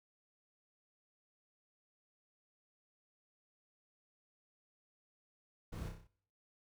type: noise with echo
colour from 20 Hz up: brown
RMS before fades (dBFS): -44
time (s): 5.72-5.89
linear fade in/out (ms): 10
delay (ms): 31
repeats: 6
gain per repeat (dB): -4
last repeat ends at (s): 6.076
effects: noise-tail reverb RT60 0.6 s tail -21 dB re dry